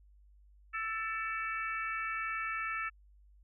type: harmonic tone with a mistuned harmonic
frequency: 441.7 Hz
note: A4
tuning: 7 cents sharp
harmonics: 3 / 4 / 5 / 6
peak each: -37 / -39 / -41 / -43 dBFS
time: 0.73-2.9 s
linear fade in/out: 20 ms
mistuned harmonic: 5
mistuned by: +46 cents
effects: added 50 Hz sine -58 dBFS peak until 3.43 s